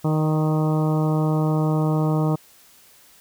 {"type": "harmonic tone with a mistuned harmonic", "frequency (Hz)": 155.56, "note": "D#3", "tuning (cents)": 0, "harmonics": [1, 2, 3, 4, 5, 6, 7, 8], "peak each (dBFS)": [-19, -25, -29, -31, -33, -35, -36, -37], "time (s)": [0.04, 2.36], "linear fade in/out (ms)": 10, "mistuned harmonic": 4, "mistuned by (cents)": -20, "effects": ["white hiss -52 dBFS RMS until 3.2 s"]}